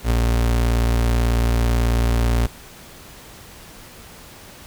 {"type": "tone with ADSR envelope", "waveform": "35% pulse", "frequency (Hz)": 58.27, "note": "A#1", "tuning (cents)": 0, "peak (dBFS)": -12, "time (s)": [0.03, 2.47], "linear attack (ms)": 75, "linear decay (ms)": 6, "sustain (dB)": -2, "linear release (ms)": 11, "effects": ["pink hiss -42 dBFS RMS until 4.66 s"]}